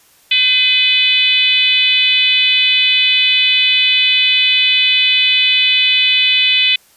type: tone with frequency modulation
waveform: sine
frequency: 3000 Hz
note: F#7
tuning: 23 cents sharp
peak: -9 dBFS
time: 0.31-6.76 s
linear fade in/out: 5 ms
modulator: 485 Hz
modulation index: 1.5
effects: white hiss -50 dBFS RMS until 6.96 s + resampled to 32000 Hz